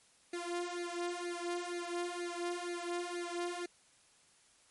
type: tone with flanger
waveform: sawtooth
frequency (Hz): 349.2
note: F4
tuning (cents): 0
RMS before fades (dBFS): -39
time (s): 0.33-3.66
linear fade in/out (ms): 5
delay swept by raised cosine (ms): 0.46 to 2.86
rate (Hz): 2.1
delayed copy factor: +0.9
effects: white hiss -66 dBFS RMS until 4.7 s + MP3 48 kbps